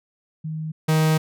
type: tone pair in turn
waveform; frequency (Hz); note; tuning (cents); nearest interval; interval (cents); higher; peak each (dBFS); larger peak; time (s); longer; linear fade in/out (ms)
sine / 45% pulse; 157.2 / 157.2; D#3 / D#3; +18 / +18; unison; 0; neither; -26 / -16; second; 0.44-0.72 / 0.88-1.18; second; 10
effects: none